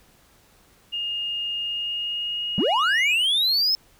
sine tone with pitch glide, 2837 to 2883 Hz, F7 to F#7, +27 to -46 cents, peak -25 dBFS, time 0.92-3.16 s, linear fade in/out 20 ms, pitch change +27 cents, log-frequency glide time 1.61-2.72 s
triangle linear sweep, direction up, 158 to 5274 Hz, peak -17 dBFS, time 2.58-3.75 s, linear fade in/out 0 ms
effects pink hiss -57 dBFS RMS until 3.99 s

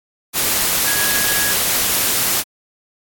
sine tone in noise, 1661.2 Hz, G#6, in tune, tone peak -22 dBFS, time 0.84-1.55 s, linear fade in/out 50 ms, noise white, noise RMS -17 dBFS, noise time 0.33-2.44 s, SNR -8 dB, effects AAC 64 kbps

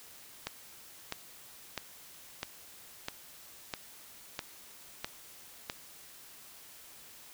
click train, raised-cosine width 0.2 ms, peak -17 dBFS, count 9, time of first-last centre 0.47-5.699 s, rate 1.53 Hz, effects white hiss -53 dBFS RMS until 7.33 s

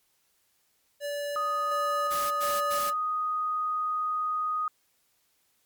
square tone with tremolo, 578 Hz, D5, 28 cents flat, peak -31 dBFS, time 1-2.94 s, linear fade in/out 50 ms, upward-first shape square, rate 1.4 Hz, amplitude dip 40%
sine tone, 1244.5 Hz, D#6, in tune, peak -26 dBFS, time 1.36-4.68 s, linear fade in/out 2 ms
white noise bursts, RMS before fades -36 dBFS, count 3, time 2.1-2.908 s, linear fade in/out 20 ms, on 210 ms, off 89 ms
effects white hiss -70 dBFS RMS until 5.65 s + MP3 96 kbps

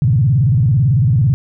sine tone with vibrato, 125.4 Hz, B2, 27 cents sharp, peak -9 dBFS, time 0.02-1.34 s, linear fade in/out 0 ms, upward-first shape square, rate 18 Hz, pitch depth 260 cents each way, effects none

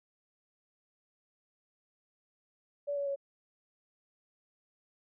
sine tone with pitch steps, 574 / 565.4 / 557 Hz, D5 / C#5 / C#5, -40 / +34 / +8 cents, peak -31 dBFS, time 2.87-3.161 s, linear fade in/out 20 ms, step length 97 ms, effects none

